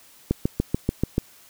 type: click train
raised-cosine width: 3 ms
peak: -7 dBFS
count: 7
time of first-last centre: 0.31-1.181 s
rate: 6.89 Hz
effects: white hiss -52 dBFS RMS until 1.49 s